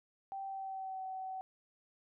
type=tone with pitch glide; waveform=sine; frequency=779 to 757.3 Hz; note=G5 to F#5; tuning=-11 to +40 cents; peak=-39 dBFS; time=0.32-1.41 s; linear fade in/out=0 ms; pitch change=-49 cents; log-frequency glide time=0.45-1.03 s; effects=none